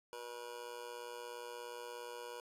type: tone with amplitude modulation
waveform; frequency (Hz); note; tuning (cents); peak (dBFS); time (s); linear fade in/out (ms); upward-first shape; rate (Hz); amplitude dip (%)
25% pulse; 482.7; B4; -40; -38; 0.13-2.4; 0; sine; 117; 80
effects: resampled to 32000 Hz + 11-bit

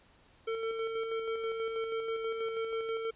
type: tone with tremolo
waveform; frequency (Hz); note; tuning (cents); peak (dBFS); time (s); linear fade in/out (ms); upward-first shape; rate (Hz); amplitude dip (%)
square; 450.5; A4; +41; -32; 0.47-3.11; 10; square; 6.2; 35
effects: pink hiss -63 dBFS RMS until 3.15 s + resampled to 8000 Hz

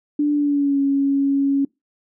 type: tone with pitch glide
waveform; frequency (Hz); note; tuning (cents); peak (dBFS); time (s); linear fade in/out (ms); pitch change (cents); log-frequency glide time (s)
sine; 293.7 to 277.2; D4 to C#4; 0 to 0; -15; 0.19-1.65; 5; -100; 0.33-0.8
effects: noise-tail reverb RT60 0.2 s tail -24 dB re dry

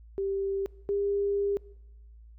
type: tone pair in turn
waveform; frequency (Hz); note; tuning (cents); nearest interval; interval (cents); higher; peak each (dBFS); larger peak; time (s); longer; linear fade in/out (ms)
sine; 392 / 402.1; G4 / G4; 0 / +44; unison; 44; second; -27 / -25; second; 0.18-0.66 / 0.89-1.57; second; 0
effects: noise-tail reverb RT60 1.0 s tail -23 dB re dry + added 56 Hz sine -48 dBFS peak until 2.38 s

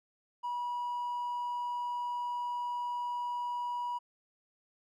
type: tone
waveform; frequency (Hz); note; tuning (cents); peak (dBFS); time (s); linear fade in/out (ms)
triangle; 970; B5; -31; -30; 0.43-3.99; 20
effects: tanh soft clip ceiling -28 dBFS

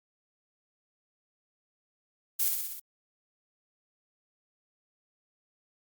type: noise with echo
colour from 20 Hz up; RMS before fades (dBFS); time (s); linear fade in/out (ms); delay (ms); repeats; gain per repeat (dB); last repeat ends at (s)
violet; -27; 2.39-2.49; 10; 62; 5; -3; 2.8
effects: Opus 48 kbps

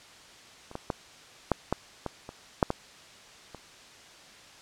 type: clicks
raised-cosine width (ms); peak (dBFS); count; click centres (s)
1; -29 / -20 / -14 / -8 / -11 / -17 / -25 / -6 / -13 / -27; 10; 0.714 / 0.754 / 0.902 / 1.517 / 1.726 / 2.063 / 2.291 / 2.628 / 2.704 / 3.547
effects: white hiss -51 dBFS RMS until 4.61 s + low-pass 6000 Hz 12 dB/octave

